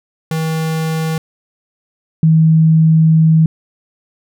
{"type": "tone pair in turn", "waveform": ["square", "sine"], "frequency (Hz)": [160, 160], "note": ["D#3", "D#3"], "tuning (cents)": [49, 49], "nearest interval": "unison", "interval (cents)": 0, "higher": "neither", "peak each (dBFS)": [-16, -6], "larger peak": "second", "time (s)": [[0.31, 1.18], [2.23, 3.46]], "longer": "second", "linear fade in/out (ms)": 2, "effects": []}